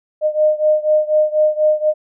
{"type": "beating tone pair", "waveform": "sine", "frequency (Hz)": [611, 615.1], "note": ["D#5", "D#5"], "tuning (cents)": [-32, -20], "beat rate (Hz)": 4.1, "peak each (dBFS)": [-14, -16], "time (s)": [0.21, 1.94], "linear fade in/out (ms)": 50, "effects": []}